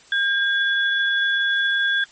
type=tone pair together; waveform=sine; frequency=1606 / 3403 Hz; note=G6 / G#7; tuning=+41 / +41 cents; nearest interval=octave + minor second; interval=1300 cents; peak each=-18 / -24 dBFS; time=0.12-2.04 s; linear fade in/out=2 ms; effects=white hiss -50 dBFS RMS until 2.11 s + MP3 32 kbps